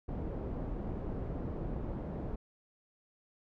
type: low-pass noise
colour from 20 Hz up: pink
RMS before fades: -38 dBFS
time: 0.08-2.36 s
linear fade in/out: 10 ms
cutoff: 520 Hz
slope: 12 dB/octave
effects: none